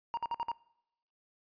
triangle tone bursts, 938 Hz, A#5, 11 cents sharp, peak -29 dBFS, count 5, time 0.14-0.516 s, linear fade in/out 0 ms, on 32 ms, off 54 ms, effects noise-tail reverb RT60 0.8 s tail -23 dB re dry + resampled to 11025 Hz

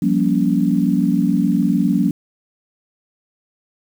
sine chord, G half-diminished seventh, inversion third, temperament just, 176.4 / 196 / 235.2 / 282.2 Hz, F3 / G3 / Bb3 / Db4, +18 / 0 / +16 / +31 cents, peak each -19 dBFS, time 0.02-2.11 s, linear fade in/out 5 ms, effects 7-bit

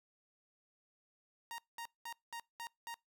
sawtooth tone bursts, 932.3 Hz, A#5, in tune, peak -39 dBFS, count 6, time 1.51-2.942 s, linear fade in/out 0 ms, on 72 ms, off 200 ms, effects noise-tail reverb RT60 0.2 s tail -25 dB re dry

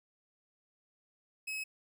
40% pulse tone, 2564 Hz, E7, 49 cents flat, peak -35 dBFS, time 1.47-1.64 s, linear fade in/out 10 ms, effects none

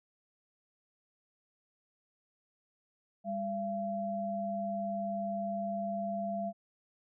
sine tone pair together, 200.5 / 680 Hz, G3 / F5, +39 / -46 cents, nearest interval octave + major sixth, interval 2115 cents, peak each -37 / -34 dBFS, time 3.24-6.53 s, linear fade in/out 50 ms, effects none

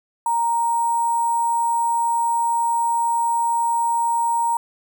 sine tone with sample-and-hold, 931 Hz, A#5, 2 cents flat, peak -17 dBFS, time 0.26-4.57 s, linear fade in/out 2 ms, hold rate 8820 Hz, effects none

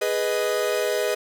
45% pulse chord, G# minor, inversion none, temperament equal, 415.3 / 493.9 / 622.3 Hz, G#4 / B4 / D#5, 0 / 0 / 0 cents, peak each -26 dBFS, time 0.01-1.15 s, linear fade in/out 10 ms, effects none

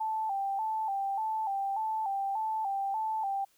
sine tone with vibrato, 830.6 Hz, G#5, in tune, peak -29 dBFS, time 0-3.45 s, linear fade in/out 10 ms, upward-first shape square, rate 1.7 Hz, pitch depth 94 cents each way, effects white hiss -68 dBFS RMS until 3.57 s

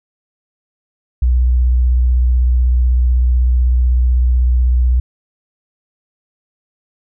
sine tone with vibrato, 61.74 Hz, B1, in tune, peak -9 dBFS, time 1.22-5 s, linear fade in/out 5 ms, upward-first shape triangle, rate 16 Hz, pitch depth 43 cents each way, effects none

